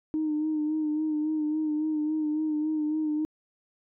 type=tone with vibrato; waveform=sine; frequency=307 Hz; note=D#4; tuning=23 cents flat; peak=-24 dBFS; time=0.14-3.25 s; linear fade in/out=0 ms; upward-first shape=sine; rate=3.6 Hz; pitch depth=34 cents each way; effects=tanh soft clip ceiling -20 dBFS